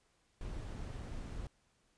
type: noise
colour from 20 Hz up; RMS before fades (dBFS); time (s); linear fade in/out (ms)
brown; -43; 0.41-1.47; 2
effects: pink hiss -74 dBFS RMS until 1.97 s + resampled to 22050 Hz